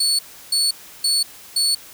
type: tone bursts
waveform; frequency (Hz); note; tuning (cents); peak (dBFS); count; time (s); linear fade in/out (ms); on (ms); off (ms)
30% pulse; 4425; C#8; -4; -13; 4; 0-1.75; 5; 190; 330
effects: white hiss -42 dBFS RMS until 1.93 s